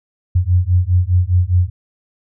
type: beating tone pair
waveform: sine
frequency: 87.5 / 92.4 Hz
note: F2 / F#2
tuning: +4 / -2 cents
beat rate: 4.9 Hz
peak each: -14 dBFS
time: 0.35-1.7 s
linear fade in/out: 10 ms
effects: none